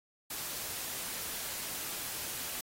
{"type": "noise", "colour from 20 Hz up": "white", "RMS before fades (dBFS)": -39, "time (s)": [0.3, 2.61], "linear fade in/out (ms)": 5, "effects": ["AAC 48 kbps"]}